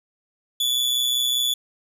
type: tone with amplitude modulation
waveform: 40% pulse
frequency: 3446 Hz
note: A7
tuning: 37 cents flat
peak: -16 dBFS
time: 0.6-1.54 s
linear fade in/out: 5 ms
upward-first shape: sine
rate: 125 Hz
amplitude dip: 55%
effects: none